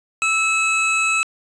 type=tone pair together; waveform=square; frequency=1318.5 / 2583 Hz; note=E6 / E7; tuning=0 / -36 cents; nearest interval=octave; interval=1164 cents; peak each=-23 / -18 dBFS; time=0.22-1.23 s; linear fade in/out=0 ms; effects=resampled to 22050 Hz + 8-bit